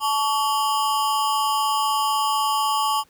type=ring-modulated tone; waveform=square; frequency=998 Hz; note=B5; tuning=18 cents sharp; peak=-17 dBFS; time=0-3.04 s; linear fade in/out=50 ms; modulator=132 Hz; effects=pink hiss -59 dBFS RMS until 3.09 s